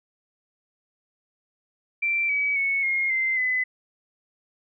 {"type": "tone with pitch steps", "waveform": "sine", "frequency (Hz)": [2349, 2278, 2209, 2143, 2078, 2016], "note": ["D7", "C#7", "C#7", "C7", "C7", "B6"], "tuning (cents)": [0, 47, -7, 41, -12, 35], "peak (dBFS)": -21, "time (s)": [2.02, 3.64], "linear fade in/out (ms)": 10, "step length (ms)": 270, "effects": []}